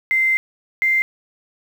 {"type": "tone pair in turn", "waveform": "sine", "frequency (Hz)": [2080, 2090], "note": ["C7", "C7"], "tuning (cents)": [-11, -2], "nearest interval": "unison", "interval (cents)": 9, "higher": "second", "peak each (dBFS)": -14, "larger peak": "neither", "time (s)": [[0.11, 0.37], [0.82, 1.02]], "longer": "first", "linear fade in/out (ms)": 0, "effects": ["7-bit"]}